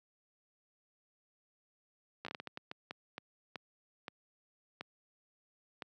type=slowing click train; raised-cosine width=0.3 ms; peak=-25 dBFS; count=15; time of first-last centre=2.25-5.822 s; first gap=14 ms; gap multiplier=1.39; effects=high-pass 150 Hz 12 dB/octave